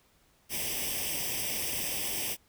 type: noise with comb filter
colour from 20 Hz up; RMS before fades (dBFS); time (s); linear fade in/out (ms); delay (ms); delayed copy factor
white; -33; 0.49-2.37; 50; 0.36; +0.85
effects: pink hiss -66 dBFS RMS until 2.48 s